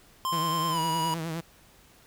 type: tone with pitch glide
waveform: square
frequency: 1046.5 to 970.8 Hz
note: C6 to B5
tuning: 0 to -30 cents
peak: -27 dBFS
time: 0.25-1.14 s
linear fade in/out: 0 ms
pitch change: -130 cents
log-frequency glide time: 0.7-0.79 s
type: tone with vibrato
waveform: sawtooth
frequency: 163.1 Hz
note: E3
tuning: 18 cents flat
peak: -27 dBFS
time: 0.32-1.41 s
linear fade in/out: 10 ms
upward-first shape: triangle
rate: 9.7 Hz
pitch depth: 79 cents each way
effects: pink hiss -57 dBFS RMS until 2.06 s